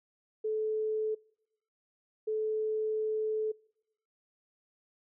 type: tone bursts at uneven times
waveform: sine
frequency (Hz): 433.7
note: A4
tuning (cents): -25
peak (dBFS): -29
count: 2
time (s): 0.44-1.15 / 2.27-3.52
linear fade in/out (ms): 10
effects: noise-tail reverb RT60 0.9 s tail -26 dB re dry